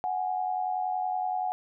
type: tone pair together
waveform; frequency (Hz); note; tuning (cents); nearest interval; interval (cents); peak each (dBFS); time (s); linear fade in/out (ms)
sine; 740 / 830.6; F#5 / G#5; 0 / 0; major second; 200; -28 / -33; 0.04-1.52; 0
effects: none